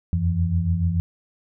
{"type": "tone cluster", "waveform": "sine", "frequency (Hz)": [82.9, 89.8, 168.3], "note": ["E2", "F2", "E3"], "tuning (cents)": [10, 49, 36], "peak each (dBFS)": [-26, -21, -24], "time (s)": [0.13, 1], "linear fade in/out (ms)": 0, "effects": []}